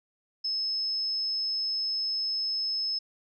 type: tone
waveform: sine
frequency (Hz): 5200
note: E8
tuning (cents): -24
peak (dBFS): -27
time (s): 0.44-2.99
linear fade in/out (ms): 10
effects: none